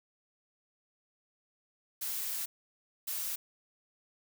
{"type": "noise bursts at uneven times", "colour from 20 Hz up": "blue", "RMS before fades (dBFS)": -36, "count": 2, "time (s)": [[2.01, 2.46], [3.07, 3.36]], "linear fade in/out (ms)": 10, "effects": []}